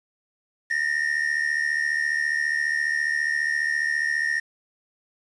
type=tone pair together; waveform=triangle; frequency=1800 / 1874.7 Hz; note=A6 / A#6; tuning=+39 / +9 cents; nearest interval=minor second; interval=70 cents; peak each=-23 dBFS; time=0.7-4.4 s; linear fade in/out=10 ms; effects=resampled to 24000 Hz + 8-bit